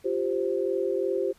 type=chord; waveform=sine; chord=F suspended second; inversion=none; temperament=equal; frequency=349.2 / 392 / 523.3 Hz; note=F4 / G4 / C5; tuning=0 / 0 / 0 cents; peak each=-30 / -27 / -29 dBFS; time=0.04-1.33 s; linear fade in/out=20 ms; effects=pink hiss -60 dBFS RMS until 1.38 s + resampled to 32000 Hz